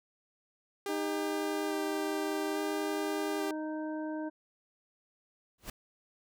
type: tone with vibrato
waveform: sawtooth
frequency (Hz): 397.9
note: G4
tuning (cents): +26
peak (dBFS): -30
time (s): 0.86-3.51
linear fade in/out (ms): 2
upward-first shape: square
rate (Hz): 0.59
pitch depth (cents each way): 12
type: harmonic tone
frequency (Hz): 310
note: D#4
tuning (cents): -6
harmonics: 1 / 2 / 3 / 5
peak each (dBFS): -35 / -41 / -45 / -49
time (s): 0.88-4.3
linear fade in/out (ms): 20
type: noise with exponential growth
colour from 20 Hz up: pink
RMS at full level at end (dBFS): -36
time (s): 5.58-5.7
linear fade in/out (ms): 5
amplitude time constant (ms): 24
effects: none